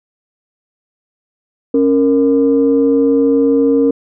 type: tone pair together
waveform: sine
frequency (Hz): 275.7 / 463.6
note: C#4 / A#4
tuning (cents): -9 / -10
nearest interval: major sixth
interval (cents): 899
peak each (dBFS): -10 / -11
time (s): 1.74-3.91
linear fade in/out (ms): 5
effects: tanh soft clip ceiling -2 dBFS